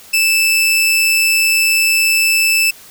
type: tone with amplitude modulation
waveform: sawtooth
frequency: 2637 Hz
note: E7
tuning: in tune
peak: -6 dBFS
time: 0.13-2.71 s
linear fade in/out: 10 ms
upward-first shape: sine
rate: 169 Hz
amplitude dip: 30%
effects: white hiss -40 dBFS RMS until 2.9 s